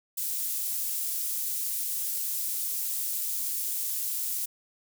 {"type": "high-pass noise", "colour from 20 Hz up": "pink", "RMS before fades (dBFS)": -31, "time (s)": [0.17, 4.46], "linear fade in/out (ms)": 10, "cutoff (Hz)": 11000, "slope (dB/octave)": 12, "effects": []}